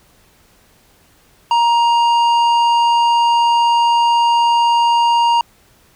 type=tone with tanh clipping; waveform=sine; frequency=939 Hz; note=A#5; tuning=12 cents sharp; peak=-12 dBFS; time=1.51-5.41 s; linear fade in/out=2 ms; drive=11 dB; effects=pink hiss -52 dBFS RMS until 5.95 s